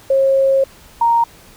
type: tone pair in turn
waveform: sine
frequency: 540 / 931.8 Hz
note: C#5 / A#5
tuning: -45 / -1 cents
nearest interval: major sixth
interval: 944 cents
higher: second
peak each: -10 dBFS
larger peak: neither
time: 0.1-0.64 / 1.01-1.24 s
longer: first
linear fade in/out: 5 ms
effects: pink hiss -44 dBFS RMS until 1.56 s